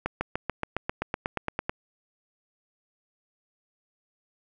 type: accelerating click train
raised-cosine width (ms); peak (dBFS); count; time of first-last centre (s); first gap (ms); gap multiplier
0.5; -12; 14; 0.06-1.695; 150; 0.97
effects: none